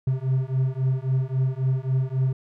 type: beating tone pair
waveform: triangle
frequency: 129.4 / 133.1 Hz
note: C3 / C3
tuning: -19 / +30 cents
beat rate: 3.7 Hz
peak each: -22 dBFS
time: 0.07-2.33 s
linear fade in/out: 5 ms
effects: none